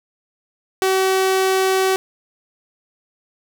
sawtooth tone, 380 Hz, F#4, 46 cents sharp, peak -11 dBFS, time 0.82-1.96 s, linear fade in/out 0 ms, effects none

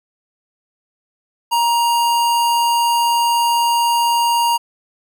square tone, 941 Hz, A#5, 16 cents sharp, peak -14 dBFS, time 1.51-4.58 s, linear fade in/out 20 ms, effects none

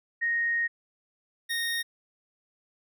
sine / 25% pulse tone pair in turn, 1864.7 / 1856.4 Hz, A#6 / A#6, 0 / -8 cents, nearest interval unison, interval 8 cents, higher first, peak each -24 dBFS, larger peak neither, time 0.21-0.68 / 1.49-1.83 s, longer first, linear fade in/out 20 ms, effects none

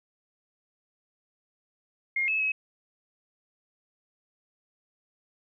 sine tone with pitch steps, 2132 / 2596 / 2561 Hz, C7 / E7 / D#7, +32 / -27 / +49 cents, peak -24 dBFS, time 2.16-2.52 s, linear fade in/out 5 ms, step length 120 ms, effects none

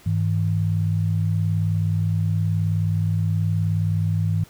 sine tone pair together, 101.27 / 160.3 Hz, G#2 / E3, -43 / -48 cents, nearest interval minor sixth, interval 795 cents, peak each -20 / -23 dBFS, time 0.06-4.44 s, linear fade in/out 5 ms, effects pink hiss -50 dBFS RMS until 4.49 s

